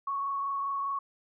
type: tone with frequency modulation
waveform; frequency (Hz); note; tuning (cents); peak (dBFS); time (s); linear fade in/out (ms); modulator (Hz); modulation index
sine; 1108.7; C#6; 0; -29; 0.07-0.99; 5; 24.9; 0.67
effects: none